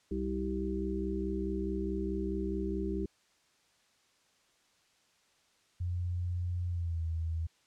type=harmonic tone; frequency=64.7 Hz; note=C2; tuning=19 cents flat; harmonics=1 / 3 / 5 / 6; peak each=-37 / -37 / -37 / -37 dBFS; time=0.11-3.06 s; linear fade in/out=5 ms
type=tone with pitch glide; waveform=sine; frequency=88.4 to 81.53 Hz; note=F2 to E2; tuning=+22 to -19 cents; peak=-31 dBFS; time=5.8-7.47 s; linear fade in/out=10 ms; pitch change=-141 cents; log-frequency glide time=6.67-7.03 s
effects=white hiss -69 dBFS RMS until 7.66 s + low-pass 7000 Hz 12 dB/octave